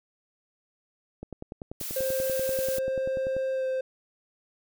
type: click train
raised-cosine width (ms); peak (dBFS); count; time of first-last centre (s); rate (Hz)
2; -24; 23; 1.23-3.366; 10.3
type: noise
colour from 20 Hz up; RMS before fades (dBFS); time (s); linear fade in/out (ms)
blue; -35; 1.8-2.79; 5
type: tone with pitch glide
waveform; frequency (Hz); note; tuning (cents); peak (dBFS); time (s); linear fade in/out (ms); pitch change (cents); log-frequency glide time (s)
triangle; 528 to 521.9; C5 to C5; +16 to -4; -24; 1.96-3.81; 5; -20; 3.53-3.66
effects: none